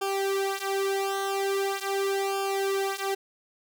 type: tone with flanger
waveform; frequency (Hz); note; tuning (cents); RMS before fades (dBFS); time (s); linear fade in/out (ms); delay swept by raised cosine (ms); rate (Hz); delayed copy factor
sawtooth; 392; G4; 0; -28; 0.01-3.15; 10; 0.5 to 4.7; 0.42; -0.9
effects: none